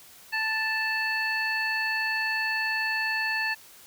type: harmonic tone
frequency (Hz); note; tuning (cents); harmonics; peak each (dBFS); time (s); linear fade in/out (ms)
880; A5; 0; 1 / 2 / 3 / 5; -34 / -27 / -31 / -36; 0.32-3.55; 20
effects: white hiss -51 dBFS RMS until 3.86 s